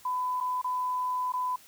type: tone with dropouts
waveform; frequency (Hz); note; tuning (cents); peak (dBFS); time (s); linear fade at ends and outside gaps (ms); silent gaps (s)
sine; 1003; B5; +26; -27; 0.05-1.56; 5; 0.403-0.408 / 0.616-0.643 / 1.322-1.336
effects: white hiss -55 dBFS RMS until 1.67 s